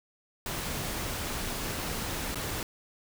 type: noise with dropouts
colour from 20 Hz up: pink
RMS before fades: -34 dBFS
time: 0.46-2.63 s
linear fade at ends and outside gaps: 1 ms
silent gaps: 2.346-2.356 s
effects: none